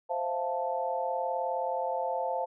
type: chord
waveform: sine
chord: F major seventh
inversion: second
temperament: equal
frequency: 523.3 / 659.3 / 698.5 / 880 Hz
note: C5 / E5 / F5 / A5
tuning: 0 / 0 / 0 / 0 cents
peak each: -33 / -38 / -34 / -33 dBFS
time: 0.09-2.46 s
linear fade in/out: 20 ms
effects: none